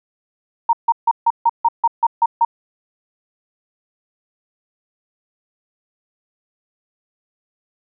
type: tone bursts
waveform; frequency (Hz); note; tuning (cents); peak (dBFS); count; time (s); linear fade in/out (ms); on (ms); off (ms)
sine; 928; A#5; -8; -10; 10; 0.69-2.45; 5; 41; 150
effects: none